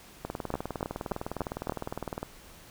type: two click trains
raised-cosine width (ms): 1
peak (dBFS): -19 / -14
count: 40 / 5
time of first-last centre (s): 0.25-2.23 / 0.54-1.696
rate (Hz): 19.7 / 3.46
effects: pink hiss -52 dBFS RMS until 2.7 s